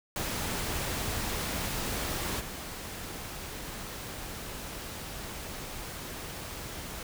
pink noise with level steps, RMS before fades -33 / -40 dBFS, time 0.16-7.03 s, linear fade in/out 2 ms, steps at 2.39 s, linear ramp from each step 20 ms, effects none

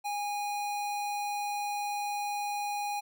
square tone, 821 Hz, G#5, 20 cents flat, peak -32 dBFS, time 0.04-3.01 s, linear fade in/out 20 ms, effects none

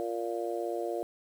harmonic tone, 116.4 Hz, A#2, 2 cents flat, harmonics 3 / 4 / 5 / 6, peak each -35 / -36 / -37 / -38 dBFS, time 0-1.03 s, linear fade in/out 0 ms, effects 9-bit

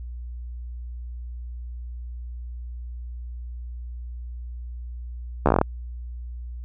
slowing click train, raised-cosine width 1 ms, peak -3 dBFS, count 9, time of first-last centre 5.46-5.614 s, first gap 13 ms, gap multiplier 1.11, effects added 60 Hz sine -32 dBFS peak until 6.64 s

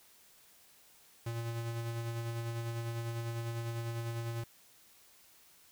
square tone with tremolo, 116.1 Hz, A#2, 7 cents flat, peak -35 dBFS, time 1.26-4.44 s, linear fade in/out 5 ms, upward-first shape sine, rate 10 Hz, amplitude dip 35%, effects white hiss -62 dBFS RMS until 5.71 s

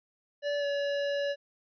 square tone with pitch glide, 578 to 568.7 Hz, D5 to C#5, -28 to +44 cents, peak -29 dBFS, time 0.42-1.36 s, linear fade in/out 50 ms, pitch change -28 cents, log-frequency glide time 0.59-0.65 s, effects resampled to 11025 Hz

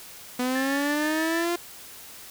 sawtooth linear sweep, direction up, 246.9 to 349.2 Hz, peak -20 dBFS, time 0.39-1.56 s, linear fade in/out 5 ms
sine tone with tremolo, 1760 Hz, A6, in tune, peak -28 dBFS, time 0.55-1.45 s, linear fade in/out 5 ms, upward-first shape triangle, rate 6.4 Hz, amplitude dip 50%
effects white hiss -44 dBFS RMS until 2.3 s

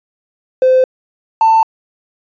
triangle tone pair in turn, 516 / 891.7 Hz, C5 / A5, -24 / +23 cents, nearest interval major sixth, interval 947 cents, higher second, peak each -3 dBFS, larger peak neither, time 0.62-0.84 / 1.41-1.63 s, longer neither, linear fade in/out 2 ms, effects tanh soft clip ceiling -3 dBFS + resampled to 16000 Hz

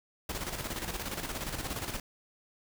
pink noise with tremolo, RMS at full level -35 dBFS, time 0.29-2 s, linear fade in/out 5 ms, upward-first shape square, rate 17 Hz, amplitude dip 55%, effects none

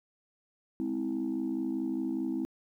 sine chord, Ab augmented, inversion none, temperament just, 207.7 / 259.6 / 324.5 Hz, Ab3 / C4 / E4, 0 / -13 / -27 cents, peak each -37 / -32 / -32 dBFS, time 0.8-2.45 s, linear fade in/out 0 ms, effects tanh soft clip ceiling -24 dBFS + 11-bit

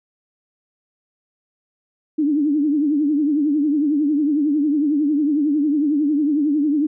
sine tone with vibrato, 295.1 Hz, D4, 8 cents sharp, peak -15 dBFS, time 2.18-6.87 s, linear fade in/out 10 ms, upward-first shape triangle, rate 11 Hz, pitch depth 130 cents each way, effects none

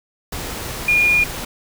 sine tone in noise, 2430 Hz, D#7, 42 cents flat, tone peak -12 dBFS, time 0.88-1.24 s, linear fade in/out 5 ms, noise pink, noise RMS -28 dBFS, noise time 0.32-1.45 s, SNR +13 dB, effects none

